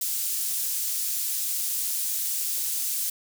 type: high-pass noise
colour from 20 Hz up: pink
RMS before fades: -28 dBFS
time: 0.01-3.1 s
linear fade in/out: 5 ms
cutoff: 8000 Hz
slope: 12 dB/octave
effects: none